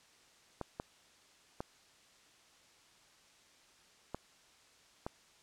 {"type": "clicks", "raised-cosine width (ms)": 1, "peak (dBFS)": -24, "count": 5, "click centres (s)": [0.613, 0.799, 1.605, 4.146, 5.065], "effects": ["white hiss -64 dBFS RMS until 5.42 s", "low-pass 7000 Hz 12 dB/octave"]}